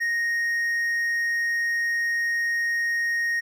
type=tone with hard clipping; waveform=triangle; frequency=1864.7 Hz; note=A#6; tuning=in tune; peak=-23 dBFS; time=0-3.41 s; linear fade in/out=20 ms; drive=6 dB; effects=none